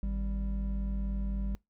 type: tone pair together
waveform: triangle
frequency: 52.07 / 196.8 Hz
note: G#1 / G3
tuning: +5 / +7 cents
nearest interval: octave + major seventh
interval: 2302 cents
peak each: -28 / -36 dBFS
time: 0.03-1.55 s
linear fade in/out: 0 ms
effects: noise-tail reverb RT60 0.2 s tail -25 dB re dry